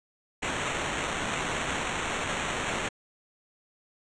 white noise with sample-and-hold, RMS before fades -31 dBFS, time 0.42-2.89 s, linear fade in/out 10 ms, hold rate 4900 Hz, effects resampled to 22050 Hz

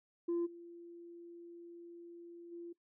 sine tone with level steps, 342.7 Hz, F4, 33 cents flat, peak -30 / -49 / -44 dBFS, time 0.28-2.73 s, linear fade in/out 10 ms, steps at 0.45 / 2.51 s, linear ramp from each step 20 ms, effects noise-tail reverb RT60 0.1 s tail -20 dB re dry + tanh soft clip ceiling -30 dBFS

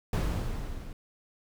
brown noise with level ramp, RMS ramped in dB -25 to -42 dBFS, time 0.13-0.93 s, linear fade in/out 2 ms, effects none

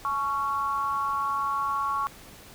sine tone with amplitude modulation, 1111 Hz, C#6, 4 cents sharp, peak -21 dBFS, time 0.05-2.07 s, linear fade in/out 0 ms, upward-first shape sine, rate 259 Hz, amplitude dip 80%, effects pink hiss -48 dBFS RMS until 2.54 s

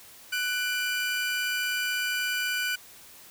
30% pulse tone pair together, 1488.3 / 2374 Hz, F#6 / D7, +10 / +18 cents, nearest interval minor sixth, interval 808 cents, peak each -25 / -30 dBFS, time 0.32-2.76 s, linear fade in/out 10 ms, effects white hiss -50 dBFS RMS until 3.3 s

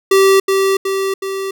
square tone with echo, 387.8 Hz, G4, 19 cents flat, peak -8 dBFS, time 0.11-0.4 s, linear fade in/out 5 ms, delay 370 ms, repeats 3, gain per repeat -4 dB, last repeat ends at 1.51 s, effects none

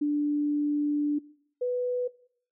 sine tone pair in turn, 293.7 / 495.1 Hz, D4 / B4, 0 / +4 cents, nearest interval major sixth, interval 904 cents, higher second, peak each -23 / -25 dBFS, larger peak first, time 0.01-1.19 / 1.61-2.08 s, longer first, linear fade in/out 10 ms, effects noise-tail reverb RT60 0.6 s tail -20 dB re dry

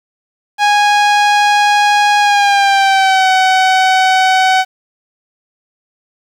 sawtooth tone with pitch glide, 826 to 753.1 Hz, G#5 to F#5, -10 to +30 cents, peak -4 dBFS, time 0.58-4.65 s, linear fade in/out 50 ms, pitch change -160 cents, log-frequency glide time 2.2-3.29 s, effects low-pass 5000 Hz 12 dB/octave + 7-bit

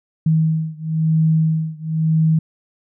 sine beating tone pair, 158.8 / 159.79 Hz, D#3 / D#3, +36 / +46 cents, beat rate 0.99 Hz, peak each -17 / -18 dBFS, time 0.26-2.39 s, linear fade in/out 5 ms, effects none

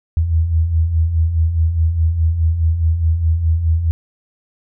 sine beating tone pair, 77.78 / 82.58 Hz, D#2 / E2, 0 / +4 cents, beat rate 4.8 Hz, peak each -21 / -13 dBFS, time 0.17-3.91 s, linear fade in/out 0 ms, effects none

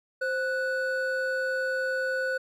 triangle tone pair together, 523.3 / 1480.1 Hz, C5 / F#6, 0 / 0 cents, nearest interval octave + tritone, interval 1800 cents, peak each -27 dBFS, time 0.21-2.38 s, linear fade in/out 10 ms, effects none

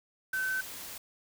sine tone in noise, 1530 Hz, G6, 42 cents flat, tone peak -29 dBFS, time 0.33-0.61 s, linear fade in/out 5 ms, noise white, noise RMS -43 dBFS, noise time 0.33-0.98 s, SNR +11 dB, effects none

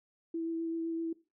sine tone with vibrato, 329.6 Hz, E4, in tune, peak -32 dBFS, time 0.34-1.13 s, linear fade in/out 5 ms, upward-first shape sine, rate 7.8 Hz, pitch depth 12 cents each way, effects noise-tail reverb RT60 0.3 s tail -19 dB re dry

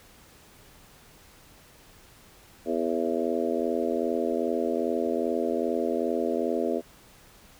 harmonic tone with a mistuned harmonic, 82.5 Hz, E2, 2 cents sharp, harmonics 3 / 4 / 5 / 6 / 7 / 8, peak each -31 / -31 / -30 / -32 / -33 / -33 dBFS, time 2.65-6.82 s, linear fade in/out 50 ms, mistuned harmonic 8, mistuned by +21 cents, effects pink hiss -54 dBFS RMS until 7.59 s

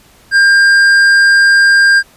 sine tone with tanh clipping, 1600 Hz, G6, 35 cents sharp, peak -6 dBFS, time 0.31-2.03 s, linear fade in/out 50 ms, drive 9 dB, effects pink hiss -45 dBFS RMS until 2.16 s + resampled to 32000 Hz

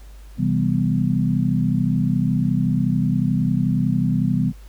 sine chord, C major seventh, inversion none, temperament equal, 130.81 / 164.81 / 196 / 246.9 Hz, C3 / E3 / G3 / B3, 0 / 0 / 0 / 0 cents, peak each -22 / -22 / -22 / -23 dBFS, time 0.37-4.53 s, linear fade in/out 50 ms, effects added 50 Hz sine -38 dBFS peak until 4.68 s + pink hiss -53 dBFS RMS until 4.68 s

